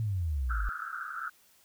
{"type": "exponential sweep", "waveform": "sine", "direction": "down", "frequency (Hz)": [115.2, 46.92], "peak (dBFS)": -28, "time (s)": [0, 0.69], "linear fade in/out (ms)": 0}
{"type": "band-pass noise", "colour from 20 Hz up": "pink", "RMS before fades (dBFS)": -38, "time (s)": [0.49, 1.3], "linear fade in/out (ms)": 10, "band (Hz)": [1300, 1500], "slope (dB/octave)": 96}
{"effects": ["white hiss -63 dBFS RMS until 1.64 s"]}